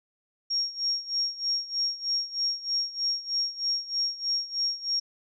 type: tone with tremolo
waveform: sine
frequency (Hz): 5570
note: F8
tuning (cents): -5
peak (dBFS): -23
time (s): 0.5-5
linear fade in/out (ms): 10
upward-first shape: sine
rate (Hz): 3.2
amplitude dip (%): 85
effects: none